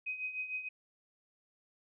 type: tone with tremolo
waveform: sine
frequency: 2515 Hz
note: D#7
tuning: 18 cents sharp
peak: -33 dBFS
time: 0.06-0.69 s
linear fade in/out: 10 ms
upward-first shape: triangle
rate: 6.6 Hz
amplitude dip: 75%
effects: none

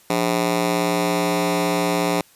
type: ring-modulated tone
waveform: 15% pulse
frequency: 234.5 Hz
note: A#3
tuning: 11 cents sharp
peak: -9 dBFS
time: 0.1-2.21 s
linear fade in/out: 0 ms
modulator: 58.7 Hz
effects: white hiss -53 dBFS RMS until 2.35 s + resampled to 32000 Hz

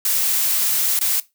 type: noise with dropouts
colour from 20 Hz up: blue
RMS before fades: -19 dBFS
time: 0.05-1.2 s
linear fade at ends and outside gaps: 2 ms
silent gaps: 0.991-1.011 s
effects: noise-tail reverb RT60 0.2 s tail -18 dB re dry

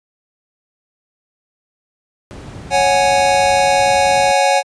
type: noise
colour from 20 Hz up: brown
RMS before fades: -27 dBFS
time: 2.31-4.32 s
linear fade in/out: 0 ms
type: chord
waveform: square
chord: C# suspended fourth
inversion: none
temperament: equal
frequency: 554.4 / 740 / 830.6 Hz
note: C#5 / F#5 / G#5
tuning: 0 / 0 / 0 cents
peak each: -16 dBFS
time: 2.7-4.63 s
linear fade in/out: 50 ms
effects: high-pass 80 Hz 12 dB/octave + resampled to 22050 Hz

